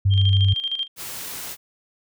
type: tone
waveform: sine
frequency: 98 Hz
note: G2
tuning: in tune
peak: -14 dBFS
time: 0.05-0.54 s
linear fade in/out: 10 ms
type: tone with tremolo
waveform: sine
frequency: 3185 Hz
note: G7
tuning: 27 cents sharp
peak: -21 dBFS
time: 0.1-0.88 s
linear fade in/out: 50 ms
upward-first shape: square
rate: 13 Hz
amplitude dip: 65%
type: noise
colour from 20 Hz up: white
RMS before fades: -33 dBFS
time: 0.96-1.57 s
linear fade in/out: 50 ms
effects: none